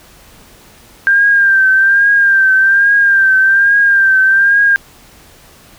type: tone with vibrato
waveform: sine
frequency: 1587 Hz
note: G6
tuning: 21 cents sharp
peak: -6 dBFS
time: 1.07-4.76 s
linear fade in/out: 0 ms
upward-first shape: triangle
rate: 1.2 Hz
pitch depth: 58 cents each way
effects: pink hiss -42 dBFS RMS until 5.78 s

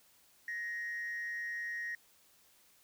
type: tone with frequency modulation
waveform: sine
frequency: 1877 Hz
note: A#6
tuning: 11 cents sharp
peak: -35 dBFS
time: 0.48-1.95 s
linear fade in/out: 2 ms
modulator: 164 Hz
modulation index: 0.4
effects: tanh soft clip ceiling -34 dBFS + white hiss -66 dBFS RMS until 2.83 s

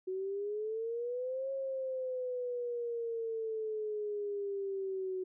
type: exponential two-way sweep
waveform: sine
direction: up then down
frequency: 370.1 to 543 to 370.1 Hz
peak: -34 dBFS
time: 0.07-5.24 s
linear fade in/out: 10 ms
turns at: 1.51 s
effects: none

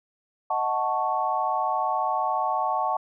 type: chord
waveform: sine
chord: D# half-diminished seventh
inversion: none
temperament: equal with one note detuned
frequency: 625.5 / 740 / 880 / 1108.7 Hz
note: D#5 / F#5 / A5 / C#6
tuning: +9 / 0 / 0 / 0 cents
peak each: -32 / -27 / -27 / -28 dBFS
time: 0.5-2.97 s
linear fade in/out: 5 ms
effects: none

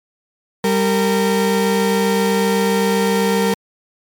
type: tone pair together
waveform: 35% pulse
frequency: 196 / 459.8 Hz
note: G3 / A#4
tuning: 0 / -24 cents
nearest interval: octave + minor third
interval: 1476 cents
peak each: -15 dBFS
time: 0.64-3.54 s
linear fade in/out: 2 ms
effects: MP3 96 kbps

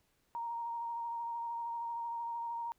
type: tone with vibrato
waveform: sine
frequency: 934 Hz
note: A#5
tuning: 3 cents sharp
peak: -36 dBFS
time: 0.35-2.72 s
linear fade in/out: 0 ms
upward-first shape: sine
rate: 13 Hz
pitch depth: 18 cents each way
effects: pink hiss -75 dBFS RMS until 2.78 s

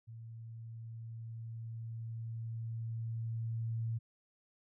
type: tone with level ramp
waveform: sine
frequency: 113.9 Hz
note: A#2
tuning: 40 cents flat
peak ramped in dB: -46 to -33 dBFS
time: 0.07-3.99 s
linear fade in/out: 20 ms
effects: none

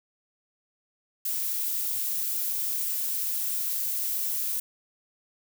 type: noise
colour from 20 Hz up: violet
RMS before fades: -29 dBFS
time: 1.25-4.6 s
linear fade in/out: 5 ms
effects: none

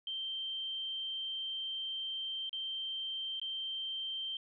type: tone with dropouts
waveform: sine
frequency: 3136 Hz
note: G7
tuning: in tune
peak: -36 dBFS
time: 0.07-4.37 s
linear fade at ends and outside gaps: 2 ms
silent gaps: 2.494-2.529 / 3.398-3.415 s
effects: none

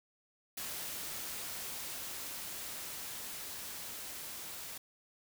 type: noise with level ramp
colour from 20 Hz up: white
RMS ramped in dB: -41 to -45 dBFS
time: 0.57-4.78 s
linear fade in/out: 5 ms
effects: none

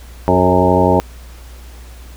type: harmonic tone with a mistuned harmonic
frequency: 91.6 Hz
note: F#2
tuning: 17 cents flat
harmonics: 1 / 2 / 3 / 4 / 5 / 6 / 7 / 9 / 10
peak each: -18 / -18 / -18 / -18 / -18 / -18 / -18 / -18 / -18 dBFS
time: 0.28-1 s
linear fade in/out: 0 ms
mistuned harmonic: 5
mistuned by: -26 cents
effects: added 60 Hz sine -33 dBFS peak until 2.16 s + pink hiss -43 dBFS RMS until 2.16 s

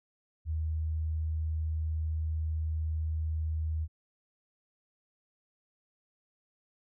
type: tone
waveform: sine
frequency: 78.9 Hz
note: D#2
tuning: 25 cents sharp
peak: -29 dBFS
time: 0.45-3.88 s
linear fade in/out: 50 ms
effects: none

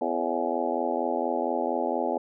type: harmonic tone with a mistuned harmonic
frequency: 84.3 Hz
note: E2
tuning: 39 cents sharp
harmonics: 3 / 4 / 5 / 6 / 7 / 8 / 9 / 10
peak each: -33 / -33 / -33 / -33 / -33 / -33 / -33 / -33 dBFS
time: 0.01-2.18 s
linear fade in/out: 5 ms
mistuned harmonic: 6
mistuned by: +81 cents
effects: none

